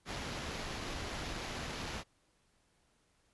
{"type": "noise with sample-and-hold", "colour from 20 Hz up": "pink", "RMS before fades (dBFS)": -41, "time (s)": [0.05, 2.04], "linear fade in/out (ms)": 50, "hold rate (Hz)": 8820, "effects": ["pink hiss -73 dBFS RMS until 3.33 s", "resampled to 24000 Hz"]}